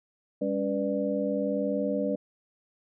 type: tone cluster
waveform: sine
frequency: 200.5 / 281.6 / 491.9 / 592 Hz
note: G3 / C#4 / B4 / D5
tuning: +39 / +27 / -7 / +14 cents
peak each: -31 dBFS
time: 0.41-2.16 s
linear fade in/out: 10 ms
effects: none